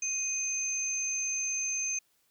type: tone pair together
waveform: sine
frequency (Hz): 2489 / 6272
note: D#7 / G8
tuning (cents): 0 / 0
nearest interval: octave + major third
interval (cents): 1600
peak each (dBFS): -37 / -30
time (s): 0.02-1.99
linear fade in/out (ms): 5
effects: white hiss -71 dBFS RMS until 2.3 s